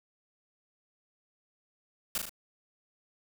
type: noise with echo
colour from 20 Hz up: white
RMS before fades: -31 dBFS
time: 2.15-2.18 s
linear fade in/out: 2 ms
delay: 38 ms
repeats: 3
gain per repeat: -4 dB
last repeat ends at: 2.294 s
effects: none